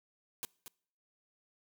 white noise with echo, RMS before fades -39 dBFS, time 0.43-0.45 s, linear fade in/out 0 ms, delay 230 ms, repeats 1, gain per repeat -9 dB, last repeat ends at 0.68 s, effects noise-tail reverb RT60 0.6 s tail -25 dB re dry

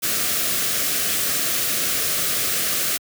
white band-stop noise, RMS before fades -22 dBFS, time 0.02-2.98 s, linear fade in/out 20 ms, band 740 to 1100 Hz, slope 96 dB/octave, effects high-pass 80 Hz 12 dB/octave

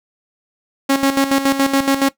sawtooth tone with tremolo, 273.6 Hz, C#4, 23 cents flat, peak -7 dBFS, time 0.89-2.09 s, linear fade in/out 10 ms, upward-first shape square, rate 7.1 Hz, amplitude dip 65%, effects noise-tail reverb RT60 0.1 s tail -17 dB re dry

